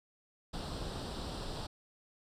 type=noise with comb filter; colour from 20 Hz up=pink; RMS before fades=-40 dBFS; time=0.53-1.67 s; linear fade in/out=10 ms; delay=0.23 ms; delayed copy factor=+0.7; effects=low-pass 6000 Hz 12 dB/octave